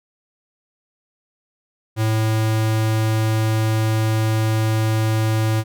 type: tone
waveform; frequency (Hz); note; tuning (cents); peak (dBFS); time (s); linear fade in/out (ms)
square; 110; A2; 0; -17; 1.96-5.64; 50
effects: none